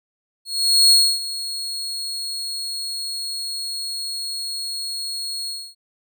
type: tone with ADSR envelope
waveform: 35% pulse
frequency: 4313 Hz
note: C#8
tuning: 48 cents flat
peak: -8 dBFS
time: 0.45-5.75 s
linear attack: 460 ms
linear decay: 280 ms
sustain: -16 dB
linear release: 270 ms
effects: none